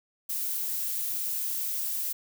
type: noise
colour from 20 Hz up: violet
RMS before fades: -31 dBFS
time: 0.29-2.13 s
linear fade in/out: 10 ms
effects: none